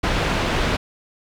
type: low-pass noise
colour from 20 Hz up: pink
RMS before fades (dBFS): -21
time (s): 0.03-0.77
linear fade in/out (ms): 10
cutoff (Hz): 3500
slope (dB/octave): 12
effects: none